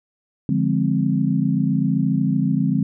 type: chord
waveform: sine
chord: D half-diminished seventh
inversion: none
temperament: equal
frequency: 146.83 / 174.61 / 207.7 / 261.6 Hz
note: D3 / F3 / Ab3 / C4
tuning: 0 / 0 / 0 / 0 cents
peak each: -22 dBFS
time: 0.49-2.83 s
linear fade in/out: 2 ms
effects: none